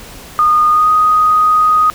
sine tone with pitch glide, 1225 to 1247.1 Hz, D#6 to D#6, -27 to +4 cents, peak -7 dBFS, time 0.39-1.9 s, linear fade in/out 0 ms, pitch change +31 cents, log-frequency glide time 0.7-0.89 s, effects pink hiss -34 dBFS RMS until 1.94 s

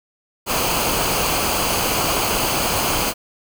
pink noise with comb filter, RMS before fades -20 dBFS, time 0.46-3.14 s, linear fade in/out 50 ms, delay 0.54 ms, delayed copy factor -0.55, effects none

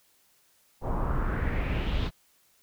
brown noise with low-pass filter sweep, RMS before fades -28 dBFS, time 0.81-2.11 s, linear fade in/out 50 ms, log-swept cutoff 860 to 4000 Hz, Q 3.1, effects white hiss -65 dBFS RMS until 2.62 s

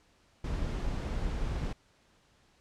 brown noise, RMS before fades -33 dBFS, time 0.44-1.73 s, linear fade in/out 5 ms, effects pink hiss -66 dBFS RMS until 2.6 s + low-pass 7000 Hz 12 dB/octave

